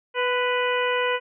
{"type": "harmonic tone with a mistuned harmonic", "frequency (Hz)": 493.9, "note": "B4", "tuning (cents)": 0, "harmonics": [1, 2, 3, 4, 5, 6], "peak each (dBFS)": [-24, -27, -29, -30, -31, -32], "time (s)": [0.14, 1.2], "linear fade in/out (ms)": 50, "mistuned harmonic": 2, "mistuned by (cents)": 26, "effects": []}